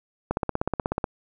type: click train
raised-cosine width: 1 ms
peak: -10 dBFS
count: 13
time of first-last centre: 0.31-1.042 s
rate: 16.4 Hz
effects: none